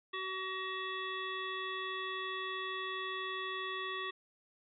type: harmonic tone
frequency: 377.7 Hz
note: F#4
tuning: 36 cents sharp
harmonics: 1 / 3 / 5 / 7 / 9 / 10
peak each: -44 / -41 / -42 / -48 / -44 / -55 dBFS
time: 0.13-4.11 s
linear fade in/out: 10 ms
effects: none